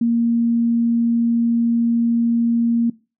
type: tone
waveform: sine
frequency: 233.4 Hz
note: A#3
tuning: 2 cents sharp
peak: -14 dBFS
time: 0.01-2.9 s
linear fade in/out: 5 ms
effects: noise-tail reverb RT60 0.3 s tail -21 dB re dry